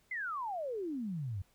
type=exponential sweep; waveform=sine; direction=down; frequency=2117 to 88.9 Hz; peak=-35 dBFS; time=0.11-1.42 s; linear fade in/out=5 ms; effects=pink hiss -70 dBFS RMS until 1.54 s